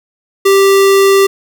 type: tone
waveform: square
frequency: 392 Hz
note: G4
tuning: in tune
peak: -6 dBFS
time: 0.45-1.27 s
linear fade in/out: 10 ms
effects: none